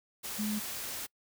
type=tone in noise; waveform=sine; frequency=211.7 Hz; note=G#3; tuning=33 cents sharp; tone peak=-31 dBFS; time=0.38-0.6 s; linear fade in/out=20 ms; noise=white; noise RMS=-39 dBFS; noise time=0.23-1.07 s; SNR=+5 dB; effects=noise-tail reverb RT60 0.1 s tail -25 dB re dry